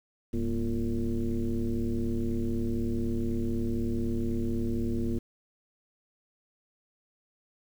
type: tone with frequency modulation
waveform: sine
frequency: 127 Hz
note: B2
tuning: 49 cents sharp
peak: -26 dBFS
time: 0.33-5.19 s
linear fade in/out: 10 ms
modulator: 109 Hz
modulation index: 2.1
effects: 9-bit

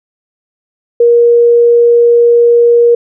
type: tone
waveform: sine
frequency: 473.2 Hz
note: A#4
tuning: 26 cents sharp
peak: -3 dBFS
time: 1-2.95 s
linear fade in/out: 5 ms
effects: none

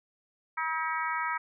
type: harmonic tone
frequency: 320 Hz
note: D#4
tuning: 49 cents sharp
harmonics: 3 / 4 / 5 / 6 / 7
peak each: -33 / -33 / -37 / -37 / -38 dBFS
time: 0.57-1.38 s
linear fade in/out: 10 ms
effects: none

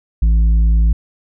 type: tone with tanh clipping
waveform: triangle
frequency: 55 Hz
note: A1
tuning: in tune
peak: -10 dBFS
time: 0.22-0.93 s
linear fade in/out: 5 ms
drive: 10 dB
effects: none

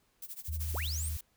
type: noise with tremolo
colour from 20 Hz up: violet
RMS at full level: -41 dBFS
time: 0.22-0.87 s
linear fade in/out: 2 ms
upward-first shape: sine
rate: 13 Hz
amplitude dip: 90%
type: tone with vibrato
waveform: sine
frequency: 77.78 Hz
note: D#2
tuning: in tune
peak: -33 dBFS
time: 0.48-1.17 s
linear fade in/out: 5 ms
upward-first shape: triangle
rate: 13 Hz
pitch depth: 11 cents each way
type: noise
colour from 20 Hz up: blue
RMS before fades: -44 dBFS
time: 0.6-1.21 s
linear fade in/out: 5 ms
type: linear sweep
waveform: sine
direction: up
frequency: 207.7 to 9410 Hz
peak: -37 dBFS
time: 0.74-1.09 s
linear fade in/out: 5 ms
effects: pink hiss -72 dBFS RMS until 1.36 s

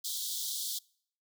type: high-pass noise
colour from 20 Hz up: pink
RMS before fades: -36 dBFS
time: 0.04-0.79 s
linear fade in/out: 10 ms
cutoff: 3300 Hz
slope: 96 dB/octave
effects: noise-tail reverb RT60 0.6 s tail -25 dB re dry

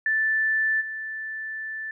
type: tone with level steps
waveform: sine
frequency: 1760 Hz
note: A6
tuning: in tune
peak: -20 / -30 dBFS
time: 0.06-1.91 s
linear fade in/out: 2 ms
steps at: 0.8 s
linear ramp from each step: 20 ms
effects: none

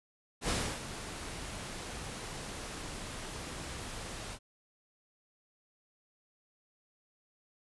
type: noise with ADSR envelope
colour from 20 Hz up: pink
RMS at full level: -31 dBFS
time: 0.41-4.39 s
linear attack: 81 ms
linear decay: 300 ms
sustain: -11 dB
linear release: 61 ms
effects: resampled to 24000 Hz

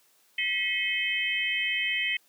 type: tone cluster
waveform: sine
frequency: 1948 / 2152 / 2556 / 3097 Hz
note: B6 / C7 / D#7 / G7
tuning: -24 / +48 / +46 / -22 cents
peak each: -31 dBFS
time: 0.38-2.17 s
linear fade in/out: 5 ms
effects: white hiss -64 dBFS RMS until 2.28 s + high-pass 200 Hz 12 dB/octave

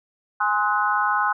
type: chord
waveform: sine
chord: Ab dominant seventh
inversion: none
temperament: equal with one note detuned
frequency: 830.6 / 1046.5 / 1271.4 / 1480 Hz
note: Ab5 / C6 / Eb6 / Gb6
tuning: 0 / 0 / +37 / 0 cents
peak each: -24 dBFS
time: 0.4-1.33 s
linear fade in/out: 10 ms
effects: none

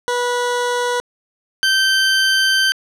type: tone pair in turn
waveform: 20% pulse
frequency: 488.3 / 1553.8 Hz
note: B4 / G6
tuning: -20 / -16 cents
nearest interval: octave + minor sixth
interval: 2004 cents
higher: second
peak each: -12 / -8 dBFS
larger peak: second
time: 0.08-1 / 1.63-2.72 s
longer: second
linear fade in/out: 0 ms
effects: low-pass 9000 Hz 12 dB/octave

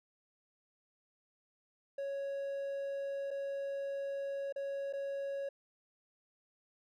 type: tone with dropouts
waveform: triangle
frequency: 554.4 Hz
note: C#5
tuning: in tune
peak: -34 dBFS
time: 1.98-5.49 s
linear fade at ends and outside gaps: 5 ms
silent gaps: 3.307-3.311 / 4.525-4.56 / 4.927-4.934 s
effects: none

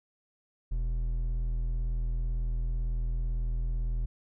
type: tone with hard clipping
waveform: sine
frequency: 41.01 Hz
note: E1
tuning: 8 cents flat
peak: -29 dBFS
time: 0.71-4.06 s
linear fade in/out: 10 ms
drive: 6 dB
effects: none

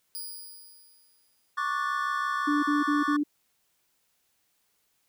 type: tone with exponential decay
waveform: 5% pulse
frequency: 4903 Hz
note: D#8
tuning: 26 cents flat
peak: -27 dBFS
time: 0.15-1.53 s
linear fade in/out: 0 ms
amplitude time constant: 300 ms
type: chord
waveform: triangle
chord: D major seventh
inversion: third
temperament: equal with one note detuned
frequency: 1108.7 / 1174.7 / 1469.8 / 1760 Hz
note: C#6 / D6 / F#6 / A6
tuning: 0 / 0 / -12 / 0 cents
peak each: -29 / -29 / -33 / -33 dBFS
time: 1.57-3.17 s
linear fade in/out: 10 ms
type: tone bursts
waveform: sine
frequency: 293.7 Hz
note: D4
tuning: in tune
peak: -23 dBFS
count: 4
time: 2.47-3.236 s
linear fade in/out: 10 ms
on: 160 ms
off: 42 ms
effects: white hiss -72 dBFS RMS until 5.08 s

